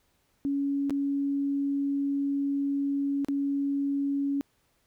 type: tone with dropouts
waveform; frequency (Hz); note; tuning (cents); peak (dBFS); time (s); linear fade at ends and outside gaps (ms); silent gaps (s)
sine; 280; C#4; +18; -25; 0.45-4.41; 0; 0.897-0.906 / 3.247-3.285
effects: pink hiss -70 dBFS RMS until 4.86 s